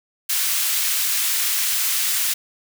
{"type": "high-pass noise", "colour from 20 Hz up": "white", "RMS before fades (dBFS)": -21, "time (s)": [0.29, 2.34], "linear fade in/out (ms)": 10, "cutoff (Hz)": 1700, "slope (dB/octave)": 12, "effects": []}